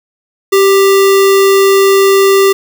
sine tone with sample-and-hold, 390.5 Hz, G4, 7 cents flat, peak -4 dBFS, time 0.52-2.53 s, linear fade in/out 10 ms, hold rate 1575 Hz, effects none

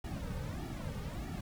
brown noise with flanger, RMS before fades -40 dBFS, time 0.04-1.41 s, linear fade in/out 5 ms, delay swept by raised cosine 1.9 to 3 ms, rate 1.6 Hz, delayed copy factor -0.95, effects none

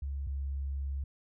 sine tone pair in turn, 69.3 / 68.86 Hz, C#2 / C#2, 0 / -11 cents, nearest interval unison, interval 11 cents, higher first, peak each -33 / -32 dBFS, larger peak second, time 0.02-0.27 / 0.27-1.04 s, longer second, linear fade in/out 5 ms, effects none

